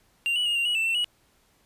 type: tone with pitch steps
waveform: triangle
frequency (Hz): 2777 / 2945 / 2852 / 2771 / 2913 / 2665 / 2693 / 2915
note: F7 / F#7 / F7 / F7 / F#7 / E7 / E7 / F#7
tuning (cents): -10 / -9 / +36 / -14 / -28 / +18 / +36 / -26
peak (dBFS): -21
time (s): 0.26-1.044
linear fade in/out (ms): 0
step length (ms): 98
effects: pink hiss -64 dBFS RMS until 1.65 s + resampled to 32000 Hz